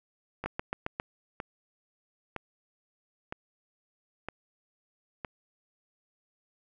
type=two click trains; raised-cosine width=0.5 ms; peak=-16 / -20 dBFS; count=5 / 6; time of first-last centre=0.46-0.999 / 0.44-5.248 s; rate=7.42 / 1.04 Hz; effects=none